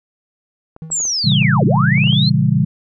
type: clicks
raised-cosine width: 1 ms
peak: -23 dBFS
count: 11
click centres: 0.764 / 0.903 / 1.003 / 1.053 / 1.32 / 1.425 / 1.759 / 1.979 / 2.039 / 2.074 / 2.128 s
type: tone with exponential decay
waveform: triangle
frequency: 160 Hz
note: D#3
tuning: 49 cents sharp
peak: -22 dBFS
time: 0.82-1.13 s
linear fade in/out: 0 ms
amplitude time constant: 67 ms
type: linear two-way sweep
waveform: sine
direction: down then up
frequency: 7800 to 190.4 to 4301 Hz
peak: -16 dBFS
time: 0.91-2.3 s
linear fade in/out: 10 ms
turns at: 1.65 s
type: chord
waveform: sine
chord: A# diminished seventh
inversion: none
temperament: just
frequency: 116.54 / 139.85 / 167.82 / 201.4 Hz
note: A#2 / C#3 / E3 / G3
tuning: 0 / +16 / +31 / +47 cents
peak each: -18 / -15 / -17 / -18 dBFS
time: 1.24-2.65 s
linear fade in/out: 10 ms
effects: none